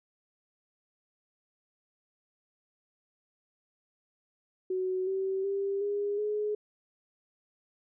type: tone with pitch steps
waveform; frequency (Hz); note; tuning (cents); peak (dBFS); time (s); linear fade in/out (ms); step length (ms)
sine; 372 / 383.6 / 395.5 / 407.8 / 420.5; F#4 / G4 / G4 / G#4 / G#4; +9 / -37 / +15 / -32 / +22; -28; 4.7-6.55; 5; 370
effects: none